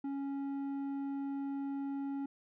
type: tone with low-pass filter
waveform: square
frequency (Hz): 277.2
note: C#4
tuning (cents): 0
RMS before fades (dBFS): -38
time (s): 0.04-2.26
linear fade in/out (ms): 5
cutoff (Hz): 740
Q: 0.63
effects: none